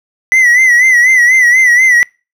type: tone with vibrato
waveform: triangle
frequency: 1991 Hz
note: B6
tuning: 14 cents sharp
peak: -3 dBFS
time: 0.32-2.03 s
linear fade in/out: 0 ms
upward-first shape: sine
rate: 4.1 Hz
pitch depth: 83 cents each way
effects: noise-tail reverb RT60 0.3 s tail -26 dB re dry